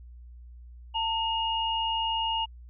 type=tone pair together; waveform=sine; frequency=900 / 2857 Hz; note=A5 / F7; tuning=+39 / +39 cents; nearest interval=octave + minor sixth; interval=2000 cents; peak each=-28 / -29 dBFS; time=0.94-2.46 s; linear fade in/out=20 ms; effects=added 60 Hz sine -44 dBFS peak until 2.69 s